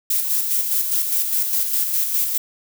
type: noise with tremolo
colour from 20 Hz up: violet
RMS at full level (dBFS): -19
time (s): 0.1-2.38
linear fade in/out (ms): 5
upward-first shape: square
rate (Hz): 4.9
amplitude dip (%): 40
effects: none